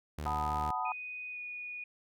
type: tone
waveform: sawtooth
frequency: 75.4 Hz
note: D2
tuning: 46 cents sharp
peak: -33 dBFS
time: 0.18-0.71 s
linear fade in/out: 5 ms
type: chord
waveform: sine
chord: B dominant seventh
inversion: second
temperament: equal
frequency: 740 / 880 / 987.8 / 1244.5 Hz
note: F#5 / A5 / B5 / D#6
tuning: 0 / 0 / 0 / 0 cents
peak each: -37 dBFS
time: 0.26-0.92 s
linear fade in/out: 0 ms
type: tone with pitch glide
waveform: sine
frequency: 2489 to 2460 Hz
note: D#7 to D#7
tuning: 0 to -20 cents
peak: -39 dBFS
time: 0.85-1.84 s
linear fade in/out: 5 ms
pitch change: -20 cents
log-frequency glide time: 1.31-1.38 s
effects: none